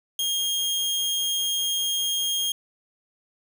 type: tone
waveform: sawtooth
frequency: 3239 Hz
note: G#7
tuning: 44 cents flat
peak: -20 dBFS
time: 0.19-2.52 s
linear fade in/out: 2 ms
effects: 8-bit